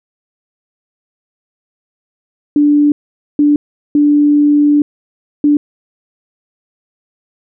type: tone bursts at uneven times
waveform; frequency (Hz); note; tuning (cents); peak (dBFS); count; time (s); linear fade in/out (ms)
sine; 293.1; D4; -3; -6; 4; 2.56-2.92 / 3.39-3.56 / 3.95-4.82 / 5.44-5.57; 2
effects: none